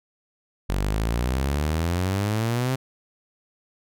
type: exponential sweep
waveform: sawtooth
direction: up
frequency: 46.25 to 133.2 Hz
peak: -18 dBFS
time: 0.69-2.76 s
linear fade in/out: 10 ms
effects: none